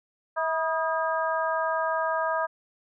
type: harmonic tone with a mistuned harmonic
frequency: 323 Hz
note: E4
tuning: 35 cents flat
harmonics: 2 / 3 / 4 / 5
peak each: -28 / -29 / -30 / -32 dBFS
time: 0.36-2.47 s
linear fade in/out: 20 ms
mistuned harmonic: 4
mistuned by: -66 cents
effects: none